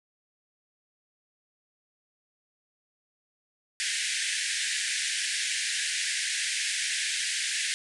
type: band-pass noise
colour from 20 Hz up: pink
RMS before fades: -30 dBFS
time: 3.8-7.74 s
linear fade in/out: 0 ms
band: 1600 to 10000 Hz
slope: 96 dB/octave
effects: none